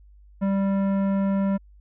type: tone with tanh clipping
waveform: triangle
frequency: 196 Hz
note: G3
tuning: in tune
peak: -22 dBFS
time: 0.41-1.58 s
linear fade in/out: 20 ms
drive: 18 dB
effects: added 50 Hz sine -48 dBFS peak until 1.8 s